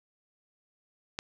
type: click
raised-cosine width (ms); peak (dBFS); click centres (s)
0.2; -16; 1.189
effects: none

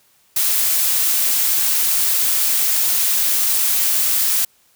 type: noise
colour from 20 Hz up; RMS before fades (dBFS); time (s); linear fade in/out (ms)
blue; -17; 0.36-4.45; 5
effects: white hiss -57 dBFS RMS until 4.75 s

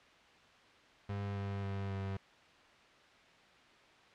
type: tone with pitch steps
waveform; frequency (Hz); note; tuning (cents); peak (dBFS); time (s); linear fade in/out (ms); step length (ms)
35% pulse; 100.4 / 99.36 / 98.33 / 97.32; G2 / G2 / G2 / G2; +42 / +24 / +6 / -12; -35; 1.09-2.17; 5; 270
effects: white hiss -61 dBFS RMS until 4.14 s + low-pass 3000 Hz 12 dB/octave

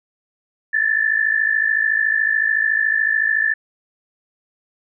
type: tone pair together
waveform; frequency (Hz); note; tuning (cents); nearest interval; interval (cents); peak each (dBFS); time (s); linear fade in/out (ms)
sine; 1730 / 1783.8; A6 / A6; -30 / +23; minor second; 53; -18; 0.73-3.54; 10
effects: none

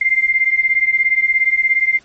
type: beating tone pair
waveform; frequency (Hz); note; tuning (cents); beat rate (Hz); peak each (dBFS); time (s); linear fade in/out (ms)
sine; 2093 / 2110; C7 / C7; 0 / +14; 17; -14 / -16; 0.01-1.99; 5
effects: pink hiss -50 dBFS RMS until 2.04 s + MP3 32 kbps

